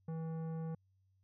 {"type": "tone with tanh clipping", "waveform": "sine", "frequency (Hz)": 162, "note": "E3", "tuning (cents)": -30, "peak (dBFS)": -40, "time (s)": [0.08, 0.75], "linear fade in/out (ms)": 5, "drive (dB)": 13, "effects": ["added 95 Hz sine -70 dBFS peak until 1.23 s"]}